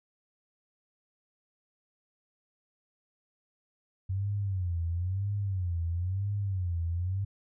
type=tone with vibrato; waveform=sine; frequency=92.5 Hz; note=F#2; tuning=in tune; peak=-28 dBFS; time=4.09-7.25 s; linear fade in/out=10 ms; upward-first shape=sine; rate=1 Hz; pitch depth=170 cents each way; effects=none